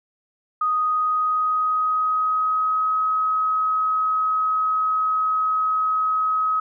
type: tone with pitch glide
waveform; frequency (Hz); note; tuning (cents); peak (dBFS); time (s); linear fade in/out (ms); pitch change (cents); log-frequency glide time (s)
sine; 1244.5 to 1272.1; D#6 to D#6; 0 to +38; -18; 0.61-6.6; 5; +38; 0.74-2.97
effects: none